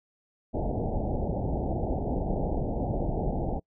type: low-pass noise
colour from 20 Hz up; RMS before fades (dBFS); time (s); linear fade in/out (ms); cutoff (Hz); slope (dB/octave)
pink; -29; 0.53-3.6; 20; 840; 96
effects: noise-tail reverb RT60 0.1 s tail -26 dB re dry